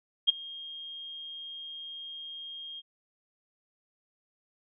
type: tone with ADSR envelope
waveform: sine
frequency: 3231 Hz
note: G#7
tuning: 48 cents flat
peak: -16 dBFS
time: 0.27-2.82 s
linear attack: 22 ms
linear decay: 14 ms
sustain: -23 dB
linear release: 34 ms
effects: none